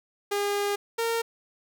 sawtooth tone pair in turn, 406.5 / 459.9 Hz, G#4 / A#4, -37 / -23 cents, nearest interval major second, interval 214 cents, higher second, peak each -21 dBFS, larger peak neither, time 0.31-0.76 / 0.98-1.22 s, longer first, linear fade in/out 10 ms, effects none

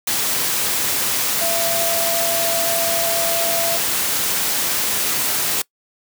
sine tone in noise, 673 Hz, E5, 36 cents sharp, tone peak -22 dBFS, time 1.41-3.77 s, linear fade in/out 5 ms, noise white, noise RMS -20 dBFS, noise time 0.07-5.62 s, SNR -5 dB, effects noise-tail reverb RT60 0.1 s tail -23 dB re dry + high-pass 100 Hz 12 dB/octave

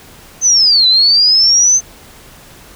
sine linear two-way sweep, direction down then up, 6272 to 3951 to 6272 Hz, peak -6 dBFS, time 0.41-1.81 s, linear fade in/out 50 ms, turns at 0.87 s, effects pink hiss -39 dBFS RMS until 2.75 s

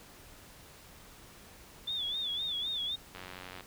sine tone with vibrato, 3508 Hz, A7, 6 cents flat, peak -32 dBFS, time 1.87-2.96 s, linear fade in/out 10 ms, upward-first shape sine, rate 3.9 Hz, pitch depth 100 cents each way
click train, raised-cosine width 0.3 ms, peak -28 dBFS, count 43, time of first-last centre 3.15-3.608 s, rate 91.8 Hz
effects pink hiss -54 dBFS RMS until 3.66 s

